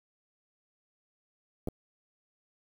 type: clicks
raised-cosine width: 2 ms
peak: -21 dBFS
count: 2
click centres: 1.674 / 1.685 s
effects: 8-bit